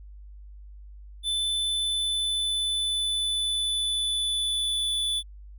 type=tone with pitch glide; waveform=square; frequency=3516 to 3472 Hz; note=A7 to A7; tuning=-2 to -24 cents; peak=-25 dBFS; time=1.23-5.23 s; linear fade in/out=50 ms; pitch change=-22 cents; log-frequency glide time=1.58-4.92 s; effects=added 50 Hz sine -42 dBFS peak until 5.58 s